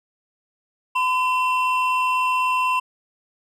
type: tone pair together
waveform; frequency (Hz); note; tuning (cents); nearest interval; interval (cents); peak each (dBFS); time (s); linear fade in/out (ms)
triangle; 1014.4 / 2708; B5 / E7; +46 / +46; octave + perfect fourth; 1700; -17 / -23; 0.95-2.8; 10
effects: none